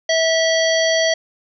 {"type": "harmonic tone", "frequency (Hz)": 650, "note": "E5", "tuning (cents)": -24, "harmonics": [1, 3, 5, 7, 9], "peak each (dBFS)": [-16, -21, -23, -24, -26], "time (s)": [0.09, 1.14], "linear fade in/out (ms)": 5, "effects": []}